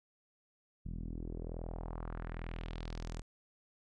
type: tone with low-pass filter sweep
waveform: sawtooth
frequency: 41.16 Hz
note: E1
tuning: 2 cents flat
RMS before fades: -42 dBFS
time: 0.85-3.22 s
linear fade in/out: 10 ms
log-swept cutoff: 180 to 7900 Hz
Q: 2
effects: none